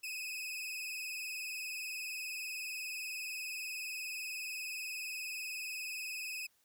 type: tone with vibrato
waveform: sawtooth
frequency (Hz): 2550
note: D#7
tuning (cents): +42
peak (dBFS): -36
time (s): 0.03-6.47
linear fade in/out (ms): 10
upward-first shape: sine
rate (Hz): 20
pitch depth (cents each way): 63
effects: white hiss -73 dBFS RMS until 6.64 s